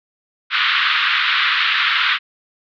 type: band-pass noise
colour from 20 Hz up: pink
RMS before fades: -17 dBFS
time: 0.5-2.19 s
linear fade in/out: 50 ms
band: 1200 to 3900 Hz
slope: 48 dB/octave
effects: none